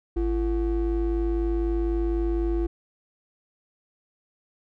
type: ring-modulated tone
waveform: triangle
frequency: 196 Hz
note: G3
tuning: in tune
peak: -17 dBFS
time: 0.16-2.67 s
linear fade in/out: 10 ms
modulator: 144 Hz
effects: none